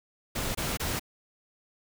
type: noise bursts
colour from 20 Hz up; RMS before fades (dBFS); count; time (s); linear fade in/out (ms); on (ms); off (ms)
pink; -31; 3; 0.35-0.996; 10; 200; 23
effects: none